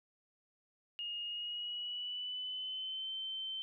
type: tone with pitch glide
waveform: sine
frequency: 2854 to 3094 Hz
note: F7 to G7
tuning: +37 to -23 cents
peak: -38 dBFS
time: 0.99-3.62 s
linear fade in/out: 0 ms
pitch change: +140 cents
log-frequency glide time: 1.24-3.11 s
effects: none